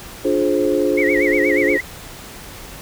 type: chord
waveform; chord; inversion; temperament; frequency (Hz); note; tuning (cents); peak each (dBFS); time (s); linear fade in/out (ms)
sine; D half-diminished seventh; none; just; 293.7 / 352.4 / 422.9 / 528.6; D4 / F4 / Ab4 / C5; 0 / +16 / +31 / +18; -20; 0.24-1.78; 20
type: tone with vibrato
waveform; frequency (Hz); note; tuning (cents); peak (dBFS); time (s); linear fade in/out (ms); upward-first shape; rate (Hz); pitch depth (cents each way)
sine; 2069; C7; -20; -18; 0.97-1.81; 10; sine; 8.4; 170
effects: pink hiss -36 dBFS RMS until 2.81 s